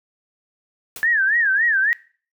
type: noise with exponential decay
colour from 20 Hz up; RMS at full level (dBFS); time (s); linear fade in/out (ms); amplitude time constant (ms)
white; -30; 0.96-1.1; 2; 29
type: tone with vibrato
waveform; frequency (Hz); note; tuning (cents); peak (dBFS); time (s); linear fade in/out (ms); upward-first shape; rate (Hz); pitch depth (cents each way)
sine; 1712; A6; -48; -15; 1.03-1.93; 0; sine; 3.6; 190
effects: noise-tail reverb RT60 0.4 s tail -20 dB re dry